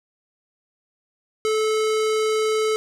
square tone with low-pass filter, 434.6 Hz, A4, 21 cents flat, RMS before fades -21 dBFS, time 1.45-2.76 s, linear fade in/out 0 ms, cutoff 8400 Hz, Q 0.91, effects 10-bit

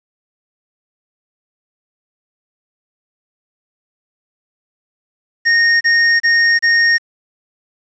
square tone bursts, 1851 Hz, A#6, 13 cents flat, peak -10 dBFS, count 4, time 5.45-6.983 s, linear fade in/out 20 ms, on 360 ms, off 31 ms, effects resampled to 16000 Hz + 7-bit

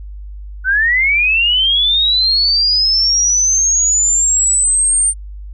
sine linear sweep, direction up, 1480 to 8900 Hz, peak -10 dBFS, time 0.64-5.14 s, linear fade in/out 50 ms, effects added 50 Hz sine -27 dBFS peak until 5.53 s

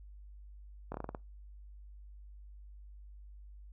slowing click train, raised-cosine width 1 ms, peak -25 dBFS, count 7, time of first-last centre 0.92-1.148 s, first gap 23 ms, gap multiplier 1.2, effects noise-tail reverb RT60 0.2 s tail -23 dB re dry + added 50 Hz sine -49 dBFS peak until 3.72 s

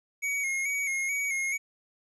square tone with vibrato, 2203 Hz, C#7, 11 cents flat, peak -28 dBFS, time 0.22-1.58 s, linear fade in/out 20 ms, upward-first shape square, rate 2.3 Hz, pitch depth 41 cents each way, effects resampled to 24000 Hz + 11-bit

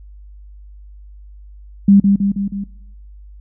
sine tone with echo, 199.1 Hz, G3, 27 cents sharp, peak -5 dBFS, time 1.88-2 s, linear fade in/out 5 ms, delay 160 ms, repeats 4, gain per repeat -4 dB, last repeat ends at 2.64 s, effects noise-tail reverb RT60 0.9 s tail -21 dB re dry + added 50 Hz sine -36 dBFS peak until 3.4 s

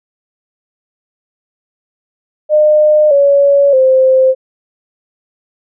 sine tone with pitch steps, 607 / 563.1 / 522.4 Hz, D#5 / C#5 / C5, -43 / +27 / -3 cents, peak -5 dBFS, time 2.49-4.35 s, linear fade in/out 50 ms, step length 620 ms, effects none

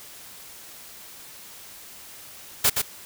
white noise with echo, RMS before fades -18 dBFS, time 2.64-2.7 s, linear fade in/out 10 ms, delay 120 ms, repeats 1, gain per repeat -5 dB, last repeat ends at 2.82 s, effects white hiss -44 dBFS RMS until 3.05 s

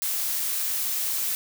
blue noise, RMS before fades -27 dBFS, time 0.02-1.35 s, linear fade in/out 0 ms, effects none

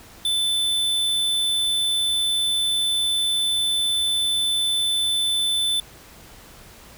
square tone, 3520 Hz, A7, in tune, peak -20 dBFS, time 0.25-5.8 s, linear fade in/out 2 ms, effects added 60 Hz sine -55 dBFS peak until 6.97 s + pink hiss -46 dBFS RMS until 6.97 s

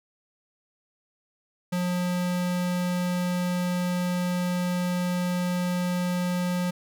square tone, 178.8 Hz, F3, 41 cents sharp, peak -25 dBFS, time 1.72-6.71 s, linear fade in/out 10 ms, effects none

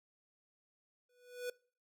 square tone with exponential growth, 492.5 Hz, B4, 5 cents flat, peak -36 dBFS, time 1.09-1.5 s, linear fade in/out 5 ms, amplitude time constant 88 ms, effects noise-tail reverb RT60 0.4 s tail -22 dB re dry

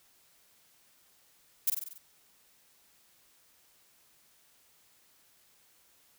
violet noise with echo, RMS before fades -26 dBFS, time 1.67-1.7 s, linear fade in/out 5 ms, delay 47 ms, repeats 6, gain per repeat -4 dB, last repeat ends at 1.982 s, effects white hiss -65 dBFS RMS until 6.18 s

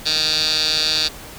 15% pulse tone with band-pass filter, 155.56 Hz, D#3, in tune, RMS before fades -19 dBFS, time 0.05-1.09 s, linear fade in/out 20 ms, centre 4300 Hz, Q 7.5, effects pink hiss -37 dBFS RMS until 1.38 s

